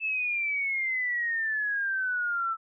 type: exponential sweep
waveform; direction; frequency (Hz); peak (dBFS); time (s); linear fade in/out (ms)
sine; down; 2637 to 1318.5; -26; 0-2.57; 50
effects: none